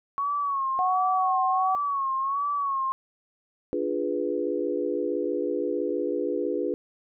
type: tone with vibrato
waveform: sine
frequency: 1108.7 Hz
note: C#6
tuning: in tune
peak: -24 dBFS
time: 0.18-2.92 s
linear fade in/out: 0 ms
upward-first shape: sine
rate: 1.4 Hz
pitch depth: 74 cents each way
type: tone with pitch glide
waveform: sine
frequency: 740 to 752.5 Hz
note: F#5 to F#5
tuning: 0 to +29 cents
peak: -23 dBFS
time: 0.79-1.75 s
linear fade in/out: 0 ms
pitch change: +29 cents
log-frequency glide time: 1.02-1.33 s
type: chord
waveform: sine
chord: D diminished seventh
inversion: none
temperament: equal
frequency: 293.7 / 349.2 / 415.3 / 493.9 Hz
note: D4 / F4 / Ab4 / Cb5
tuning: 0 / 0 / 0 / 0 cents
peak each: -31 / -30 / -30 / -30 dBFS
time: 3.73-6.74 s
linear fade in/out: 0 ms
effects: none